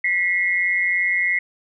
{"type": "tone pair together", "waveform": "sine", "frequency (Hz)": [1960, 2143], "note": ["B6", "C7"], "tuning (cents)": [-14, 41], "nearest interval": "major second", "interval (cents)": 155, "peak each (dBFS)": -20, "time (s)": [0.04, 1.39], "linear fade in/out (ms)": 5, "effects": []}